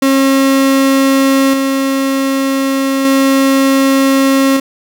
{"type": "tone with tremolo", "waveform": "35% pulse", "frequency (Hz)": 270.5, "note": "C#4", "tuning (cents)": -42, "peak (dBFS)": -6, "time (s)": [0.02, 4.6], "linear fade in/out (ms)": 5, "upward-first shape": "square", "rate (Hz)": 0.33, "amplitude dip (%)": 35, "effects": []}